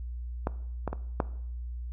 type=clicks; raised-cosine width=1 ms; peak=-14 / -16 / -19 / -11 dBFS; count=4; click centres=0.471 / 0.877 / 0.93 / 1.202 s; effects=noise-tail reverb RT60 0.7 s tail -18 dB re dry + added 60 Hz sine -34 dBFS peak until 1.92 s